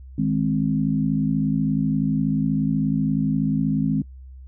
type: chord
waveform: sine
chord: Ab major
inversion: second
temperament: equal with one note detuned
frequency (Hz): 155.56 / 207.7 / 264.2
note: Eb3 / Ab3 / C4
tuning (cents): 0 / 0 / +17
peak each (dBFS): -23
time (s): 0.18-4.02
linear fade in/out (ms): 5
effects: noise-tail reverb RT60 0.1 s tail -24 dB re dry + added 65 Hz sine -38 dBFS peak until 4.47 s